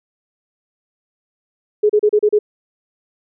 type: tone bursts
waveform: sine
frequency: 420.1 Hz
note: G#4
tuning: 20 cents sharp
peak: -9 dBFS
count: 6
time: 1.83-2.39 s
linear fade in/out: 10 ms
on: 65 ms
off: 34 ms
effects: none